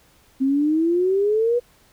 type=exponential sweep; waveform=sine; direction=up; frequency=261.6 to 491.5 Hz; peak=-16 dBFS; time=0.4-1.6 s; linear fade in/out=20 ms; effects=pink hiss -56 dBFS RMS until 1.92 s